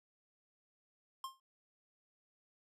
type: tone with exponential decay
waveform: square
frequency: 1062 Hz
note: C6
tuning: 25 cents sharp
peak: -38 dBFS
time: 1.24-1.4 s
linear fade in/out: 2 ms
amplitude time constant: 33 ms
effects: resampled to 32000 Hz